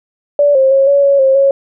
sine tone with pitch steps, 578 / 532 / 543 / 563 / 558 / 534 / 550 Hz, D5 / C5 / C#5 / C#5 / C#5 / C5 / C#5, -28 / +29 / -36 / +27 / +11 / +35 / -14 cents, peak -6 dBFS, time 0.39-1.51 s, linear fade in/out 2 ms, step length 160 ms, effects none

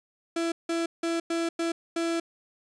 35% pulse tone bursts at uneven times, 334 Hz, E4, 23 cents sharp, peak -24 dBFS, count 6, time 0.36-0.52 / 0.69-0.86 / 1.03-1.2 / 1.3-1.49 / 1.59-1.72 / 1.96-2.2 s, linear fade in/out 5 ms, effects resampled to 22050 Hz

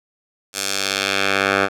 10% pulse tone with band-pass filter sweep, 98 Hz, G2, in tune, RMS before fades -20 dBFS, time 0.53-1.69 s, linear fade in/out 50 ms, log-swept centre 7500 to 1300 Hz, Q 0.95, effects none

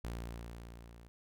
sawtooth tone with level ramp, 58 Hz, A#1, 8 cents flat, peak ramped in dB -34 to -50 dBFS, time 0.04-1.08 s, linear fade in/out 0 ms, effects none

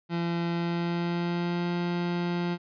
30% pulse tone with pitch glide, 170.4 to 174.38 Hz, F3 to F3, -42 to -2 cents, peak -24 dBFS, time 0.09-2.58 s, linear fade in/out 50 ms, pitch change +40 cents, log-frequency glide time 0.51-1.7 s, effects resampled to 11025 Hz

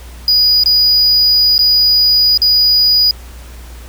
triangle tone with dropouts, 4920 Hz, D#8, 20 cents flat, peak -6 dBFS, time 0.28-3.11 s, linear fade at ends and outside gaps 1 ms, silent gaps 0.636-0.659 / 1.58-1.591 / 2.375-2.418 s, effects added 60 Hz sine -30 dBFS peak until 3.88 s + pink hiss -39 dBFS RMS until 3.88 s

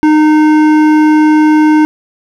sine tone with hard clipping, 306.8 Hz, D#4, 24 cents flat, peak -6 dBFS, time 0.03-1.85 s, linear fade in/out 0 ms, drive 12 dB, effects none

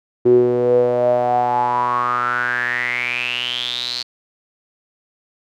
sawtooth tone with band-pass filter sweep, 122.5 Hz, B2, 14 cents flat, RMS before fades -18 dBFS, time 0.25-4.03 s, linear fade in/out 10 ms, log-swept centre 350 to 4400 Hz, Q 9.9, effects none

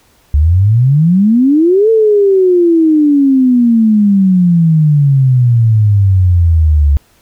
sine exponential two-way sweep, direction up then down, 69.8 to 452.8 to 69.8 Hz, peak -5 dBFS, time 0.34-6.97 s, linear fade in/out 0 ms, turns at 1.9 s, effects pink hiss -50 dBFS RMS until 7.21 s

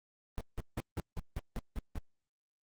brown noise bursts, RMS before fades -35 dBFS, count 9, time 0.38-1.983 s, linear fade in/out 0 ms, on 27 ms, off 170 ms, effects Opus 32 kbps

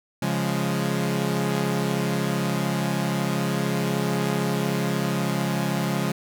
sawtooth chord, Db major, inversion none, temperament equal, 138.59 / 174.61 / 207.7 Hz, Db3 / F3 / Ab3, 0 / 0 / 0 cents, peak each -23 dBFS, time 0.22-6.12 s, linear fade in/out 5 ms, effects none

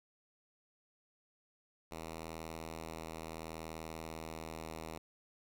5% pulse tone with pitch glide, 81 to 80.25 Hz, E2 to E2, -30 to -46 cents, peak -32 dBFS, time 1.91-4.98 s, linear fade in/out 5 ms, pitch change -16 cents, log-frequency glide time 2.3-4.61 s, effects none

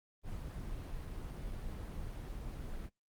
brown noise, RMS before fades -42 dBFS, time 0.23-2.9 s, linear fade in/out 50 ms, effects noise-tail reverb RT60 0.1 s tail -26 dB re dry + Opus 24 kbps

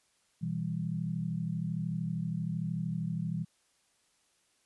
sine chord, E minor, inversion second, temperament just, 123.61 / 164.81 / 197.78 Hz, B2 / E3 / G3, +2 / 0 / +16 cents, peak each -38 / -33 / -38 dBFS, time 0.41-3.45 s, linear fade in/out 20 ms, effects white hiss -71 dBFS RMS until 4.65 s + resampled to 24000 Hz

